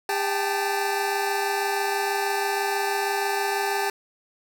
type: tone cluster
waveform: 25% pulse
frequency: 401.1 / 776 / 878 Hz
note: G4 / G5 / A5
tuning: +40 / -18 / -4 cents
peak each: -23 / -26 / -24 dBFS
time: 0.09-3.9 s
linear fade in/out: 2 ms
effects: none